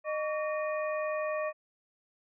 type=harmonic tone with a mistuned harmonic; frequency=614 Hz; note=D#5; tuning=23 cents flat; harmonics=1 / 2 / 3 / 4; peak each=-31 / -37 / -41 / -43 dBFS; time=0.04-1.53 s; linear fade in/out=50 ms; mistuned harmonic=2; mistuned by=-140 cents; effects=none